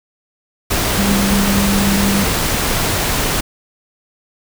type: tone in noise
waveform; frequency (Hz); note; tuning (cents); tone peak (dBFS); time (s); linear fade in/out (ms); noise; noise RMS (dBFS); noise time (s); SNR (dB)
sine; 198.8; G3; +25; -14; 0.98-2.24; 10; pink; -17; 0.7-3.41; 0
effects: none